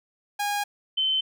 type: tone pair in turn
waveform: sawtooth / sine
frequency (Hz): 819 / 3073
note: G#5 / G7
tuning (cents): -24 / -35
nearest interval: octave + major seventh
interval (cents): 2289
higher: second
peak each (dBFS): -21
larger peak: neither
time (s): 0.39-0.64 / 0.97-1.21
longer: first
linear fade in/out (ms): 10
effects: none